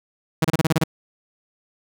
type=tone bursts; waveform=sawtooth; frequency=160 Hz; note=D#3; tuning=49 cents sharp; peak=-11 dBFS; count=8; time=0.42-0.838 s; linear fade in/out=5 ms; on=26 ms; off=30 ms; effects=none